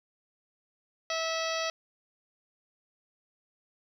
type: harmonic tone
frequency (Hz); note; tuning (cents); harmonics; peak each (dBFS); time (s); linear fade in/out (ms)
650; E5; -24; 1 / 2 / 3 / 4 / 5 / 6 / 7 / 8 / 9; -33 / -36 / -38 / -39 / -40 / -41 / -41 / -42 / -43; 1.1-1.7; 2
effects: 10-bit